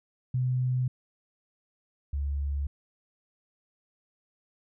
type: tone pair in turn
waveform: sine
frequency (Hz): 126.9 / 70.77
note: B2 / C#2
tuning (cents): +47 / +36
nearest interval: minor seventh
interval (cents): 1011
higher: first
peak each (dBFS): -24 / -27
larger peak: first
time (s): 0.34-0.88 / 2.13-2.67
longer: neither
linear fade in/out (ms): 5
effects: none